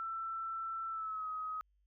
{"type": "tone with pitch glide", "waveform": "sine", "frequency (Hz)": [1335, 1264.4], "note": ["E6", "D#6"], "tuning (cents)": [22, 27], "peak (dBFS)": -37, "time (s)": [0, 1.61], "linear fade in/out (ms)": 0, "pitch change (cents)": -95, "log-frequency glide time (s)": [0.89, 1.28], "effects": ["added 50 Hz sine -70 dBFS peak until 1.86 s"]}